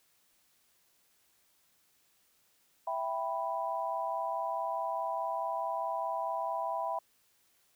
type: chord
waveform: sine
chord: E minor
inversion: none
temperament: equal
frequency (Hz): 659.3 / 784 / 987.8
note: E5 / G5 / B5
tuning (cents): 0 / 0 / 0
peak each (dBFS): -36 / -37 / -35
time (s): 2.87-6.99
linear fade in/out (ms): 5
effects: white hiss -70 dBFS RMS until 7.75 s